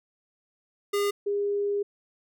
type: tone pair in turn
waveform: square / sine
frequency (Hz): 406.2 / 406.2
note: G#4 / G#4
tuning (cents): -38 / -38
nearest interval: unison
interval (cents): 0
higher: neither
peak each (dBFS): -24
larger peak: neither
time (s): 0.93-1.11 / 1.26-1.83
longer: second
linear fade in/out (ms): 10
effects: none